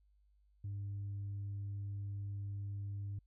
sine tone, 100.4 Hz, G2, 42 cents sharp, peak -37 dBFS, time 0.64-3.19 s, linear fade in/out 5 ms, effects tanh soft clip ceiling -37 dBFS + added 50 Hz sine -67 dBFS peak until 3.26 s

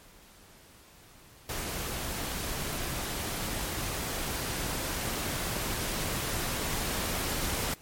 pink noise with level ramp, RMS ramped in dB -35 to -31 dBFS, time 1.49-7.74 s, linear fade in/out 2 ms, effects pink hiss -55 dBFS RMS until 7.81 s + MP3 64 kbps

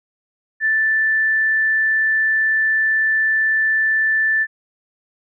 sine tone, 1762 Hz, A6, 2 cents sharp, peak -14 dBFS, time 0.6-4.47 s, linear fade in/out 50 ms, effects none

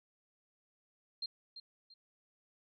sine tone with echo, 4186 Hz, C8, in tune, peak -36 dBFS, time 1.22-1.26 s, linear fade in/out 5 ms, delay 340 ms, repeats 2, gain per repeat -10 dB, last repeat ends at 1.94 s, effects none

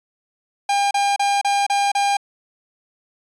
45% pulse tone bursts, 804 Hz, G5, 44 cents sharp, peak -16 dBFS, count 6, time 0.69-2.17 s, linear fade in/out 5 ms, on 220 ms, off 32 ms, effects resampled to 22050 Hz

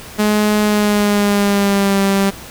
sawtooth tone with pitch glide, 210.7 to 196.59 Hz, G#3 to G3, +25 to +5 cents, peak -8 dBFS, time 0.18-2.31 s, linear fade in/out 20 ms, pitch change -120 cents, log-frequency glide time 0.61-2 s, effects pink hiss -34 dBFS RMS until 2.5 s

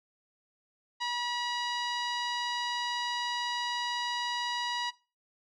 sawtooth tone with low-pass filter, 966 Hz, B5, 39 cents flat, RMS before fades -33 dBFS, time 1-4.91 s, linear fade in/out 20 ms, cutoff 4500 Hz, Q 2.4, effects noise-tail reverb RT60 0.3 s tail -18 dB re dry

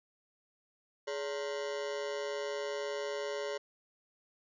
40% pulse ring-modulated tone, 493.9 Hz, B4, in tune, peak -31 dBFS, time 1.07-3.58 s, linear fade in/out 10 ms, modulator 75 Hz, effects resampled to 16000 Hz

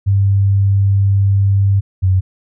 sine tone pair in turn, 98.8 / 93.74 Hz, G2 / F#2, +14 / +23 cents, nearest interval minor second, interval 91 cents, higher first, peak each -9 dBFS, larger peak neither, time 0.06-1.81 / 2.02-2.21 s, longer first, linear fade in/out 20 ms, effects none

